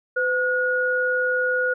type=tone pair together; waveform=sine; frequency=506 / 1447 Hz; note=B4 / F#6; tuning=+42 / -39 cents; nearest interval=octave + tritone; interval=1819 cents; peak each=-23 / -21 dBFS; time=0.16-1.74 s; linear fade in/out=10 ms; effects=none